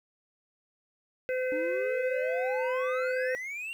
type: harmonic tone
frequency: 511 Hz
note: C5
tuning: 41 cents flat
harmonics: 1 / 3 / 4 / 5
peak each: -28 / -38 / -40 / -42 dBFS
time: 1.29-3.35 s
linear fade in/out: 0 ms
type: exponential sweep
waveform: triangle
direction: up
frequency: 293.7 to 2800 Hz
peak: -33 dBFS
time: 1.52-3.73 s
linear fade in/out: 0 ms
effects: 10-bit